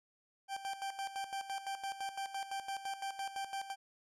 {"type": "tone with tremolo", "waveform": "40% pulse", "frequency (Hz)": 784, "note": "G5", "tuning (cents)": 0, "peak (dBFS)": -36, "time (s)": [0.48, 3.76], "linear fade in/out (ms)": 50, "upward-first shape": "square", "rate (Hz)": 5.9, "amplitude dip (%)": 70, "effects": ["low-pass 11000 Hz 12 dB/octave"]}